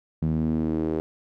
sawtooth tone with band-pass filter sweep, 79 Hz, D#2, 27 cents sharp, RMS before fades -25 dBFS, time 0.22-1 s, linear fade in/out 0 ms, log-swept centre 180 to 390 Hz, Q 3, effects none

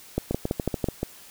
two click trains, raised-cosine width 2 ms, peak -12 / -10 dBFS, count 6 / 5, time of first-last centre 0.31-1.03 / 0.18-0.842 s, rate 6.94 / 6.04 Hz, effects white hiss -48 dBFS RMS until 1.3 s

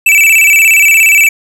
square tone with vibrato, 2467 Hz, D#7, 15 cents flat, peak -4 dBFS, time 0.06-1.29 s, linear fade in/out 5 ms, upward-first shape square, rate 17 Hz, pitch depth 120 cents each way, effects none

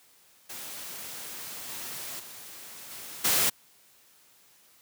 white noise with level steps, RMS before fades -40 / -38 / -45 / -42 / -24 dBFS, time 0.49-3.5 s, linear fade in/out 10 ms, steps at 1.68 / 2.19 / 2.9 / 3.24 s, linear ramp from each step 10 ms, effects white hiss -60 dBFS RMS until 4.81 s + high-pass 100 Hz 12 dB/octave

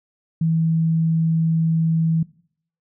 sine tone, 162.6 Hz, E3, 23 cents flat, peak -16 dBFS, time 0.41-2.23 s, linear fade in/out 5 ms, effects noise-tail reverb RT60 0.6 s tail -21 dB re dry

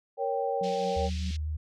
sine chord, G diminished, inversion first, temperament equal, 466.2 / 554.4 / 784 Hz, Bb4 / Db5 / G5, 0 / 0 / 0 cents, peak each -31 dBFS, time 0.17-1.1 s, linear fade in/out 50 ms
sine tone with tremolo, 184 Hz, F#3, 9 cents flat, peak -33 dBFS, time 0.61-1.31 s, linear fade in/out 2 ms, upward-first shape triangle, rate 4.8 Hz, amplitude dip 65%
pink band-pass noise, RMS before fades -45 dBFS, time 0.63-1.37 s, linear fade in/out 10 ms, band 2600 to 5600 Hz, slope 24 dB/octave
sine tone with vibrato, 76.8 Hz, D#2, 22 cents flat, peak -29 dBFS, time 0.96-1.57 s, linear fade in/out 10 ms, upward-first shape sine, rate 8 Hz, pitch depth 19 cents each way
effects none

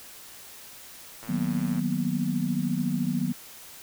click train, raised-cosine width 0.5 ms, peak -29 dBFS, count 64, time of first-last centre 1.23-1.792 s, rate 112 Hz
sine chord, B major seventh, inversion first, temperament equal, 155.56 / 185 / 233.1 / 246.9 Hz, D#3 / F#3 / A#3 / B3, 0 / 0 / 0 / 0 cents, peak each -31 / -29 / -31 / -29 dBFS, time 1.28-3.33 s, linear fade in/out 20 ms
effects white hiss -46 dBFS RMS until 3.82 s

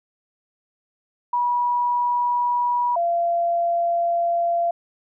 sine tone pair in turn, 970 / 685.9 Hz, B5 / F5, -31 / -31 cents, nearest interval tritone, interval 600 cents, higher first, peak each -18 dBFS, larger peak neither, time 1.33-2.96 / 2.96-4.71 s, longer second, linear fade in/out 5 ms, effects none

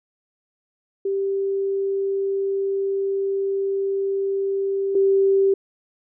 sine tone pair in turn, 392 / 390.3 Hz, G4 / G4, 0 / -8 cents, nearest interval unison, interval 8 cents, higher first, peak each -20 / -14 dBFS, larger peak second, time 1.05-4.95 / 4.95-5.54 s, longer first, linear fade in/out 5 ms, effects none

